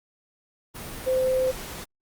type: tone in noise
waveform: sine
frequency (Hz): 517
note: C5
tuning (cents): -21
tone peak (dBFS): -20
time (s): 1.06-1.52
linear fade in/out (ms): 20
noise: pink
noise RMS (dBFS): -37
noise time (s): 0.74-1.85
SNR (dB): +14
effects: Opus 32 kbps